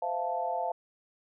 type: chord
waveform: sine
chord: F major seventh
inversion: second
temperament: equal with one note detuned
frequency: 515.7 / 659.3 / 698.5 / 880 Hz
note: C5 / E5 / F5 / A5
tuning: -25 / 0 / 0 / 0 cents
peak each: -37 / -37 / -32 / -34 dBFS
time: 0.02-0.72 s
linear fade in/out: 5 ms
effects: none